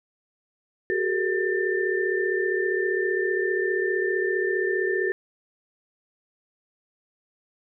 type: tone cluster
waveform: sine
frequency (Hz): 373.9 / 409.1 / 458.4 / 1787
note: F#4 / G#4 / A#4 / A6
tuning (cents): +18 / -26 / -29 / +26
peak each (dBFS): -25 / -29 / -31 / -27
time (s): 0.9-5.12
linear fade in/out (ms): 0
effects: none